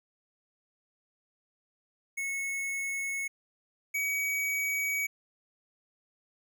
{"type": "tone pair in turn", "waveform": "square", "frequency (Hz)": [2195, 2265], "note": ["C#7", "C#7"], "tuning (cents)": [-18, 37], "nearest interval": "minor second", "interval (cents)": 55, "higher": "second", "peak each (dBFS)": [-32, -29], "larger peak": "second", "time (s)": [[2.17, 3.28], [3.94, 5.07]], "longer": "second", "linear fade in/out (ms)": 10, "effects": []}